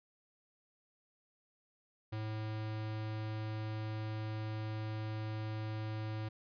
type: tone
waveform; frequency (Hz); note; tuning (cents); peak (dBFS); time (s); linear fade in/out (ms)
square; 108.6; A2; -22; -38; 2.12-6.29; 10
effects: resampled to 11025 Hz